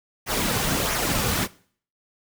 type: noise with flanger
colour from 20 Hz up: pink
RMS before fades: -24 dBFS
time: 0.26-1.48 s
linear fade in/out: 50 ms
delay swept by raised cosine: 0.24 to 3.14 ms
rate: 1.5 Hz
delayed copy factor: -0.5
effects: noise-tail reverb RT60 0.5 s tail -20 dB re dry